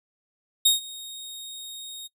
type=tone with ADSR envelope; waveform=sawtooth; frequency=3729 Hz; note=A#7; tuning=in tune; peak=-11 dBFS; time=0.65-2.08 s; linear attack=9 ms; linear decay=140 ms; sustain=-22 dB; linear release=19 ms; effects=noise-tail reverb RT60 0.1 s tail -23 dB re dry